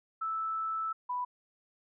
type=tone pair in turn; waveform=sine; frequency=1315 / 989.4 Hz; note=E6 / B5; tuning=-5 / +3 cents; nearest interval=perfect fourth; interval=492 cents; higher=first; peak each=-31 / -31 dBFS; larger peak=neither; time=0.21-0.93 / 1.09-1.25 s; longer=first; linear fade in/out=10 ms; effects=none